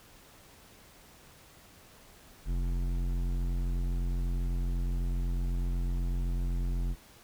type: tone with hard clipping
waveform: triangle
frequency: 44.02 Hz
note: F1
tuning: 14 cents sharp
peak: -30 dBFS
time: 2.45-6.96 s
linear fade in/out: 50 ms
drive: 16 dB
effects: pink hiss -56 dBFS RMS until 7.23 s